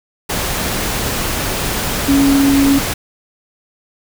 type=tone in noise; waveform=sine; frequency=277.2 Hz; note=C#4; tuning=in tune; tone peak=-9 dBFS; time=2.08-2.79 s; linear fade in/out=10 ms; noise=pink; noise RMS=-19 dBFS; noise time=0.29-2.94 s; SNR=+7 dB; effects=none